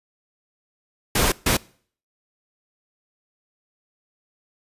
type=noise bursts at uneven times; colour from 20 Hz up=pink; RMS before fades=-19 dBFS; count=2; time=1.15-1.32 / 1.46-1.57 s; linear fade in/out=5 ms; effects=noise-tail reverb RT60 0.5 s tail -23 dB re dry + resampled to 32000 Hz